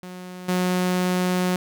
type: tone with level steps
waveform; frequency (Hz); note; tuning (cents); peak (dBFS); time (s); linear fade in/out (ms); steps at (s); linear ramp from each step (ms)
sawtooth; 181.7; F#3; -31; -31 / -16; 0.03-1.56; 0; 0.48; 10
effects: none